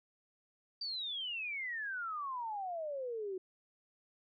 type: exponential sweep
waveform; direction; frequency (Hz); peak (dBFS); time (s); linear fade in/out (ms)
sine; down; 4699 to 364.1; -37; 0.81-3.38; 5
effects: none